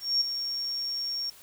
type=tone with ADSR envelope; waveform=sine; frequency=5530 Hz; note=F8; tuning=18 cents flat; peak=-20 dBFS; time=0-1.3 s; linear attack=210 ms; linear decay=11 ms; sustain=-9 dB; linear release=4 ms; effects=white hiss -52 dBFS RMS until 1.42 s